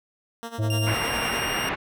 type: tone with tremolo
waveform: 10% pulse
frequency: 231.1 Hz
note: A#3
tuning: 15 cents flat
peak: -23 dBFS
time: 0.43-1.41 s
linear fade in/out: 0 ms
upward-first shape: sine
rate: 10 Hz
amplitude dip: 80%
type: harmonic tone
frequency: 108.2 Hz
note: A2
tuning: 29 cents flat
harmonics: 1 / 3 / 5 / 6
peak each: -22 / -32 / -36 / -38 dBFS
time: 0.58-0.95 s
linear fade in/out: 20 ms
type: tone with pitch glide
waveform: sawtooth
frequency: 2794 to 2815 Hz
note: F7 to F7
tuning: 0 to +13 cents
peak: -26 dBFS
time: 0.7-1.69 s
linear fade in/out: 2 ms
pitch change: +13 cents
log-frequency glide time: 1.3-1.45 s
type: low-pass noise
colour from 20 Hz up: white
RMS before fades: -28 dBFS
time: 0.86-1.76 s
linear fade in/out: 20 ms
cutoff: 2300 Hz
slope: 24 dB/octave
effects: none